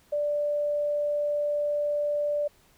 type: tone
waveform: sine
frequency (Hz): 587.3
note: D5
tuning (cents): 0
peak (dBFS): -24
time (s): 0.12-2.48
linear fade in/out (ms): 10
effects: pink hiss -61 dBFS RMS until 2.77 s